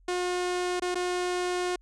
sawtooth tone with dropouts, 359.1 Hz, F4, 48 cents sharp, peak -23 dBFS, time 0.08-1.76 s, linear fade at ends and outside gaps 5 ms, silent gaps 0.798-0.82 / 0.946-0.954 s, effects added 43 Hz sine -55 dBFS peak until 1.81 s + resampled to 22050 Hz

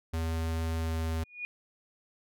square tone with pitch glide, 81.5 to 81.03 Hz, E2 to E2, -19 to -29 cents, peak -30 dBFS, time 0.13-1.24 s, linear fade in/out 10 ms, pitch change -10 cents, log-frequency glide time 0.82-0.91 s
sine tone with exponential growth, 2450 Hz, D#7, 27 cents flat, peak -31 dBFS, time 1.19-1.45 s, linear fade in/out 0 ms, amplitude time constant 55 ms
effects none

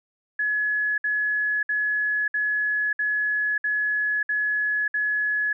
sine tone bursts, 1696 Hz, G#6, 36 cents sharp, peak -21 dBFS, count 8, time 0.39-5.53 s, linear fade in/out 5 ms, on 590 ms, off 60 ms, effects none

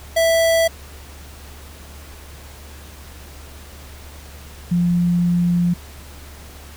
square / sine tone pair in turn, 659.3 / 174.63 Hz, E5 / F3, 0 / 0 cents, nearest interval octave + major seventh, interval 2300 cents, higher first, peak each -14 dBFS, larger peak neither, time 0.16-0.68 / 4.71-5.74 s, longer second, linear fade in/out 10 ms, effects added 72 Hz sine -38 dBFS peak until 6.76 s + pink hiss -42 dBFS RMS until 6.76 s

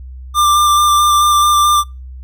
square tone with vibrato, 1188 Hz, D6, 20 cents sharp, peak -9 dBFS, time 0.34-1.84 s, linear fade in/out 50 ms, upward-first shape square, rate 4.6 Hz, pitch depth 11 cents each way, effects noise-tail reverb RT60 0.3 s tail -26 dB re dry + added 64 Hz sine -28 dBFS peak until 2.23 s

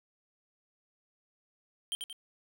square tone with echo, 3150 Hz, G7, 8 cents sharp, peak -32 dBFS, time 1.92-1.95 s, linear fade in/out 0 ms, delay 89 ms, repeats 2, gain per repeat -5 dB, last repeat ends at 2.128 s, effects none

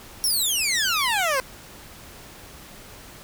15% pulse exponential sweep, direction down, 5660 to 505 Hz, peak -14 dBFS, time 0.24-1.4 s, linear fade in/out 0 ms, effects pink hiss -44 dBFS RMS until 3.23 s

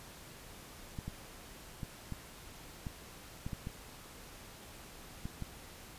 clicks, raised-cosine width 5 ms, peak -27 dBFS, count 10, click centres 0.988 / 1.08 / 1.832 / 2.123 / 2.868 / 3.465 / 3.532 / 3.671 / 5.255 / 5.423 s, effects pink hiss -52 dBFS RMS until 5.98 s + resampled to 32000 Hz

